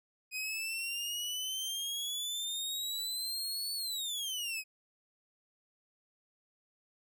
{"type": "exponential two-way sweep", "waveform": "sawtooth", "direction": "up then down", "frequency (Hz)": [2500, 4476, 2500], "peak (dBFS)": -32, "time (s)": [0.31, 4.64], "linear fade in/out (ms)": 50, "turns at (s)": 3.74, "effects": []}